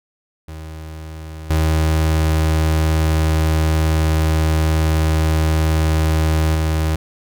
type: tone with level steps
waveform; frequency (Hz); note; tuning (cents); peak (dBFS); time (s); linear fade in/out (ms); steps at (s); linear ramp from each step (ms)
35% pulse; 78.9; D#2; +25; -28 / -12 / -14; 0.48-6.96; 5; 1.5 / 6.55; 2
effects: none

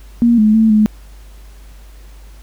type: tone with pitch steps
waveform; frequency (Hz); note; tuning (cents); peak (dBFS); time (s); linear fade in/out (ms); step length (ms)
sine; 235.8 / 214.2 / 221.7 / 213.6; A#3 / A3 / A3 / G#3; +20 / -46 / +13 / +49; -7; 0.22-0.86; 0; 160
effects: added 50 Hz sine -35 dBFS peak until 2.42 s + pink hiss -48 dBFS RMS until 2.42 s

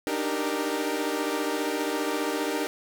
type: chord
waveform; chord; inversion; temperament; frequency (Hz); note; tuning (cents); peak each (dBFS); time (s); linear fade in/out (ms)
sawtooth; Eb major seventh; third; equal with one note detuned; 293.7 / 308.6 / 392 / 466.2; D4 / Eb4 / G4 / Bb4; 0 / -14 / 0 / 0; -28; 0.07-2.67; 0
effects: none

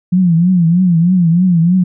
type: tone with vibrato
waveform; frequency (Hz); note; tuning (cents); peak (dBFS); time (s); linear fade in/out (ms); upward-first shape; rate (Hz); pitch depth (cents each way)
sine; 174.61; F3; 0; -7; 0.12-1.84; 10; triangle; 3.2; 140
effects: none

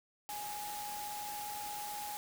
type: tone in noise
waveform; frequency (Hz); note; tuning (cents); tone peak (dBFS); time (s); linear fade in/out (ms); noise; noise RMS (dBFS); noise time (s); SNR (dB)
sine; 830.6; G#5; 0; -41; 0.29-2.17; 0; white; -45; 0.29-2.17; +1
effects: none

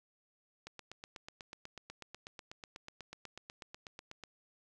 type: click train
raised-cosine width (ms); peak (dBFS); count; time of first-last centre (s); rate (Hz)
0.2; -29; 30; 0.67-4.237; 8.13
effects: none

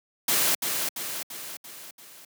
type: noise with echo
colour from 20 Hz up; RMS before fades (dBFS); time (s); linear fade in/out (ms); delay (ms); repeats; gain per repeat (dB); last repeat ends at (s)
white; -23; 0.28-0.55; 5; 340; 5; -5; 2.25
effects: high-pass 150 Hz 12 dB/octave

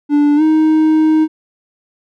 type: tone with pitch glide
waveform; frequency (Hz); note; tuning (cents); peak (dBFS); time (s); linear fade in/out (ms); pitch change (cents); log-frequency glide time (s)
triangle; 292 to 313; D4 to D#4; -10 to +10; -6; 0.09-1.28; 50; +120; 0.36-0.42
effects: none

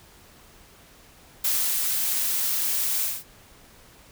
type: noise with ADSR envelope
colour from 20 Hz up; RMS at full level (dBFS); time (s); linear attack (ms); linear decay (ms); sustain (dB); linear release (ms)
blue; -23; 1.44-3.24; 7; 330; -2; 210
effects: pink hiss -52 dBFS RMS until 4.11 s

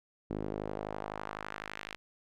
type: tone with band-pass filter sweep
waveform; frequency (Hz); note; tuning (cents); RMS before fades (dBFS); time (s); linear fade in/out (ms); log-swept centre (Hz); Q
sawtooth; 51.91; G#1; 0; -40; 0.3-1.96; 0; 310 to 2600; 1.3
effects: none

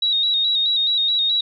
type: tone with vibrato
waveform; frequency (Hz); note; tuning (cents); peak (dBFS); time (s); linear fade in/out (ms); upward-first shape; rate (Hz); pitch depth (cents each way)
sine; 3800; A#7; +33; -16; 0.02-1.41; 5; square; 4.7; 42
effects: none

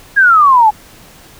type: exponential sweep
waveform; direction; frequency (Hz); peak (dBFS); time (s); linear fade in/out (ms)
sine; down; 1661.2 to 830; -4; 0.16-0.71; 20
effects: pink hiss -40 dBFS RMS until 1.39 s

